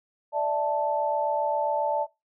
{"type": "chord", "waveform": "sine", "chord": "D suspended second", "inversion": "none", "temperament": "equal with one note detuned", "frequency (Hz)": [587.3, 654.7, 880], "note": ["D5", "E5", "A5"], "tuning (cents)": [0, -12, 0], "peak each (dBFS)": [-27, -30, -26], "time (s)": [0.32, 2.07], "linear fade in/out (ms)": 50, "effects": ["noise-tail reverb RT60 0.2 s tail -20 dB re dry"]}